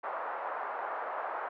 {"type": "band-pass noise", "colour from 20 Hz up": "pink", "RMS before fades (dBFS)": -37, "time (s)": [0.03, 1.49], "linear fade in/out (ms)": 10, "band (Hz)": [610, 1400], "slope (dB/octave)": 24, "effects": []}